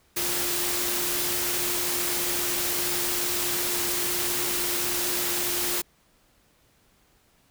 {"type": "tone in noise", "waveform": "sine", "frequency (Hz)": 352.5, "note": "F4", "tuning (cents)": 16, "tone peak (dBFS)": -35, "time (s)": [0.16, 5.82], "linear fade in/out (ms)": 10, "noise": "white", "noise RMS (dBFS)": -27, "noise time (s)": [0.16, 5.82], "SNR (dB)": -11, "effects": ["pink hiss -63 dBFS RMS until 7.5 s"]}